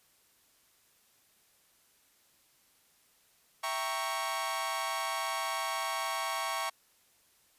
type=chord; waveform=sawtooth; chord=E diminished seventh; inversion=none; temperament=equal; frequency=659.3 / 784 / 932.3 / 1108.7 Hz; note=E5 / G5 / Bb5 / Db6; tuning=0 / 0 / 0 / 0 cents; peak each=-36 / -36 / -35 / -31 dBFS; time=3.63-6.7 s; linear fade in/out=10 ms; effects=white hiss -67 dBFS RMS until 7.58 s + resampled to 32000 Hz